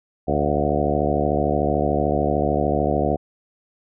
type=harmonic tone with a mistuned harmonic; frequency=73.42 Hz; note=D2; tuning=in tune; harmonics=1 / 2 / 3 / 4 / 5 / 6 / 7 / 8 / 9 / 10; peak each=-27 / -27 / -27 / -27 / -27 / -27 / -27 / -27 / -27 / -27 dBFS; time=0.27-3.17 s; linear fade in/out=20 ms; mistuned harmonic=9; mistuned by=+42 cents; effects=none